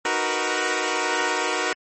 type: chord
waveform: 10% pulse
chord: B major seventh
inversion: first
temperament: equal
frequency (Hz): 311.1 / 370 / 466.2 / 493.9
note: D#4 / F#4 / A#4 / B4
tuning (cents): 0 / 0 / 0 / 0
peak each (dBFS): -21 / -18 / -18 / -21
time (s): 0.05-1.73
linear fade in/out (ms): 2
effects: MP3 32 kbps